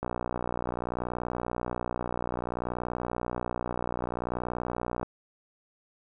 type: click train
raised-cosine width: 1 ms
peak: -17 dBFS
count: 304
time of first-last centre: 0.03-5.03 s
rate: 60.6 Hz
effects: none